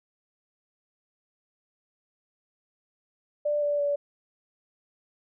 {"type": "tone with pitch steps", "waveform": "sine", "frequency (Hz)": [590, 582.5, 575.2], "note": ["D5", "D5", "D5"], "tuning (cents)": [8, -14, -36], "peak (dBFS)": -23, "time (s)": [3.45, 3.96], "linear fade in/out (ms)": 10, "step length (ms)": 170, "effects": []}